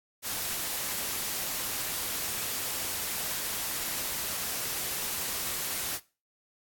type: noise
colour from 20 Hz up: white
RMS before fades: -33 dBFS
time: 0.22-6 s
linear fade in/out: 50 ms
effects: noise-tail reverb RT60 0.3 s tail -18 dB re dry + AAC 64 kbps